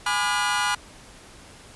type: chord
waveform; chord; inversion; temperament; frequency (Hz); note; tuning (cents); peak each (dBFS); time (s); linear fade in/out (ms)
sawtooth; G# diminished seventh; none; just; 830.6 / 996.7 / 1196.1 / 1435.3; G#5 / B5 / D6 / F6; 0 / +16 / +31 / +47; -24 / -23 / -26 / -22; 0.06-0.75; 5
effects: pink hiss -47 dBFS RMS until 1.75 s + resampled to 24000 Hz